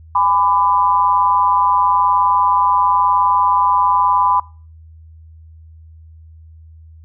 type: tone with amplitude modulation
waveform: sine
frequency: 1002 Hz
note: B5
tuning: 25 cents sharp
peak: -7 dBFS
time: 0.15-4.4 s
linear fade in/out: 5 ms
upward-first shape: sine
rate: 181 Hz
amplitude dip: 90%
effects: noise-tail reverb RT60 0.4 s tail -24 dB re dry + added 80 Hz sine -38 dBFS peak until 7.04 s